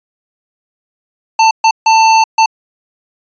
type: tone bursts at uneven times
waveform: square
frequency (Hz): 890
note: A5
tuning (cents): +20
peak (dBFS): -6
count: 4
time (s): 1.39-1.51 / 1.64-1.71 / 1.86-2.24 / 2.38-2.46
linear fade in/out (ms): 5
effects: resampled to 16000 Hz